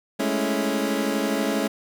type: chord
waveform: 25% pulse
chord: A major seventh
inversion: third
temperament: equal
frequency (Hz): 207.7 / 220 / 277.2 / 329.6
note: G#3 / A3 / C#4 / E4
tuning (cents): 0 / 0 / 0 / 0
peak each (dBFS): -24 / -25 / -22 / -27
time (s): 0.19-1.68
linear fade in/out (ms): 10
effects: none